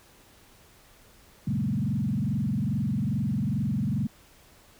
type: tone with frequency modulation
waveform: sine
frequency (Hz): 171.2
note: F3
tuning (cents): -34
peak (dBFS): -24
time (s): 1.47-4.07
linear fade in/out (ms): 5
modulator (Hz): 22.4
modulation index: 2.8
effects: pink hiss -56 dBFS RMS until 4.79 s